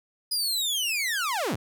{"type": "linear sweep", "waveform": "sawtooth", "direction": "down", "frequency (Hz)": [5000, 62.3], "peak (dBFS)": -22, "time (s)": [0.31, 1.56], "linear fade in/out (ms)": 10, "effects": []}